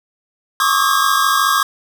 square tone cluster, 1082 / 1127 / 1181 / 1274 / 1617 Hz, C#6 / C#6 / D6 / D#6 / G#6, -42 / +28 / +9 / +41 / -47 cents, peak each -20 dBFS, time 0.6-1.63 s, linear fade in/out 2 ms, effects none

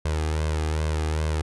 sawtooth tone with flanger, 77.7 Hz, D#2, 2 cents flat, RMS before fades -25 dBFS, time 0.05-1.42 s, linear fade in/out 5 ms, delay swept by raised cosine 1.9 to 2.49 ms, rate 2.5 Hz, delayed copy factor +0.65, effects resampled to 24000 Hz

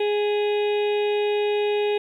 harmonic tone with a mistuned harmonic, 415.3 Hz, G#4, in tune, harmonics 1 / 2 / 4 / 5 / 6 / 7 / 8 / 9, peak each -20 / -31 / -42 / -42 / -34 / -39 / -43 / -39 dBFS, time 0-1.98 s, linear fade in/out 5 ms, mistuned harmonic 5, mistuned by -26 cents, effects 10-bit

